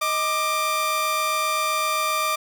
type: tone pair together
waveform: sawtooth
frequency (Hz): 627 / 1186.4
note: D#5 / D6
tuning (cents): +13 / +17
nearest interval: major seventh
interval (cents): 1104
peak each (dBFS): -25 / -18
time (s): 0.01-2.36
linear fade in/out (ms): 10
effects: none